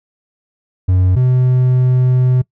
triangle tone pair in turn, 92.1 / 127.04 Hz, F#2 / B2, -7 / +49 cents, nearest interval tritone, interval 556 cents, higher second, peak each -7 dBFS, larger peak neither, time 0.88-1.16 / 1.16-2.42 s, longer second, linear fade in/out 10 ms, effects noise-tail reverb RT60 0.1 s tail -22 dB re dry

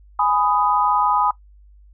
sine chord, G# minor, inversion none, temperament just, 830.6 / 996.7 / 1245.9 Hz, G#5 / B5 / D#6, 0 / +16 / +2 cents, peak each -20 dBFS, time 0.19-1.31 s, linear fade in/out 5 ms, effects noise-tail reverb RT60 0.1 s tail -17 dB re dry + added 50 Hz sine -45 dBFS peak until 1.93 s

